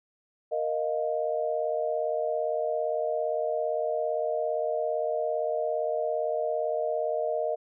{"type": "chord", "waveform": "sine", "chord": "Bb suspended fourth", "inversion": "none", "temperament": "just", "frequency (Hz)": [466.2, 621.6, 699.2], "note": ["Bb4", "Eb5", "F5"], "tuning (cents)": [0, -2, 2], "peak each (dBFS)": [-31, -28, -33], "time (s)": [0.51, 7.56], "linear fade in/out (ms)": 20, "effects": []}